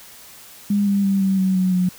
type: tone with pitch steps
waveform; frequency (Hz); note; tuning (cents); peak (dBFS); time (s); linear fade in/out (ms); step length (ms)
sine; 203.2 / 199.48 / 195.83 / 192.24 / 188.72 / 185.26 / 181.87; G#3 / G3 / G3 / G3 / F#3 / F#3 / F#3; -38 / +30 / -1 / -34 / +34 / +2 / -30; -15; 0.7-1.89; 5; 170
effects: white hiss -43 dBFS RMS until 1.98 s